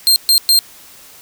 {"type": "tone bursts at uneven times", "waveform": "sawtooth", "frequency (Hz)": 4186, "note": "C8", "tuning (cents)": 0, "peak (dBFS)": -5, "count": 3, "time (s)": [[0.07, 0.16], [0.29, 0.38], [0.49, 0.59]], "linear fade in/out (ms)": 0, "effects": ["white hiss -41 dBFS RMS until 1.21 s"]}